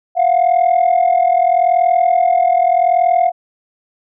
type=tone pair together; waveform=sine; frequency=686.2 / 727 Hz; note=F5 / F#5; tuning=-31 / -31 cents; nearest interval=minor second; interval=100 cents; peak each=-11 dBFS; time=0.15-3.32 s; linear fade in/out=50 ms; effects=tanh soft clip ceiling -6 dBFS